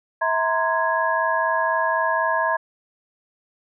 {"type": "tone cluster", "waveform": "sine", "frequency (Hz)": [650, 933, 1037, 1662], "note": ["E5", "A#5", "C6", "G#6"], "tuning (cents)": [-24, 1, -16, 1], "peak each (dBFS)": -24, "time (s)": [0.21, 2.57], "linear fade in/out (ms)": 10, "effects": []}